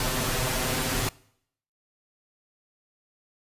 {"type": "noise with comb filter", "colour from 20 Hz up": "pink", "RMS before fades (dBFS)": -27, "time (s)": [0, 1.09], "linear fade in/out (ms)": 2, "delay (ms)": 7.8, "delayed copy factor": 0.95, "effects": ["noise-tail reverb RT60 0.7 s tail -23 dB re dry", "resampled to 32000 Hz"]}